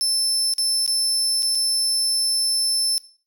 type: tone with dropouts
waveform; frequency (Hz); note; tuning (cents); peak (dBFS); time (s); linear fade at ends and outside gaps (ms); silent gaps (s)
30% pulse; 5290; E8; +5; -15; 0.01-2.98; 0; 0.537-0.582 / 0.863-0.877 / 1.423-1.429 / 1.55-1.554
effects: noise-tail reverb RT60 0.4 s tail -17 dB re dry